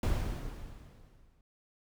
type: noise with exponential decay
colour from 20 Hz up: brown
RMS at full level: -27 dBFS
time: 0.03-1.41 s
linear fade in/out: 2 ms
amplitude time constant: 300 ms
effects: none